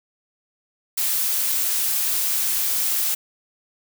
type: noise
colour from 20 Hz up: blue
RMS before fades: -22 dBFS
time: 0.97-3.15 s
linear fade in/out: 10 ms
effects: none